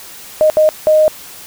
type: tone bursts at uneven times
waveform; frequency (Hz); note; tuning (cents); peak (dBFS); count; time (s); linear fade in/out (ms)
sine; 619; D#5; -9; -6; 3; 0.41-0.5 / 0.57-0.69 / 0.87-1.08; 0
effects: white hiss -34 dBFS RMS until 1.46 s